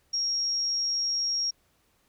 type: tone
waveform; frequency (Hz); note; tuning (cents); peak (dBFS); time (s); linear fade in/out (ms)
sine; 5588; F8; 0; -25; 0.13-1.51; 10
effects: pink hiss -68 dBFS RMS until 2.08 s